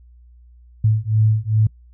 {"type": "beating tone pair", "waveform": "sine", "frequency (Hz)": [107.6, 110.1], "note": ["A2", "A2"], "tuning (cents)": [-38, 2], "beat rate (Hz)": 2.5, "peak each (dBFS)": -17, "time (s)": [0.84, 1.67], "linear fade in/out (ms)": 5, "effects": ["noise-tail reverb RT60 0.1 s tail -25 dB re dry", "added 60 Hz sine -44 dBFS peak until 1.93 s"]}